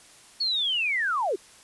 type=linear sweep; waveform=sine; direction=down; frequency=4435 to 331.4 Hz; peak=-23 dBFS; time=0.4-1.36 s; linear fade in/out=10 ms; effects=white hiss -52 dBFS RMS until 1.63 s + resampled to 24000 Hz